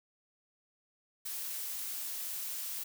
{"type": "noise", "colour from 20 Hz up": "blue", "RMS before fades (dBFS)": -39, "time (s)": [1.25, 2.84], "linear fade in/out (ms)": 10, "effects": []}